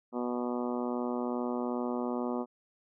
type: harmonic tone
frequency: 122.4 Hz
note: B2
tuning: 15 cents flat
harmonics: 2 / 3 / 4 / 5 / 6 / 7 / 8 / 9 / 10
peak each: -33 / -37 / -39 / -41 / -43 / -44 / -45 / -46 / -47 dBFS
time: 0.12-2.46 s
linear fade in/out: 50 ms
effects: none